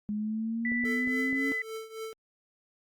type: exponential sweep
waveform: sine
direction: up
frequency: 207.7 to 277.2 Hz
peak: -29 dBFS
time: 0.09-1.52 s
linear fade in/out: 0 ms
type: tone with pitch glide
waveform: sine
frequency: 1975.5 to 2007 Hz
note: B6 to B6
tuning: 0 to +27 cents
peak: -29 dBFS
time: 0.65-1.62 s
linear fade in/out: 2 ms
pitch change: +27 cents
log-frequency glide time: 0.78-1.1 s
type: clicks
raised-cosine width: 2 ms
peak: -32 dBFS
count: 4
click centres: 0.719 / 0.839 / 1.075 / 1.329 s
type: tone with tremolo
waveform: square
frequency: 442.9 Hz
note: A4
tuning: 11 cents sharp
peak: -35 dBFS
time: 0.85-2.13 s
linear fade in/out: 0 ms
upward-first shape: triangle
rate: 3.6 Hz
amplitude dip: 85%
effects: Opus 48 kbps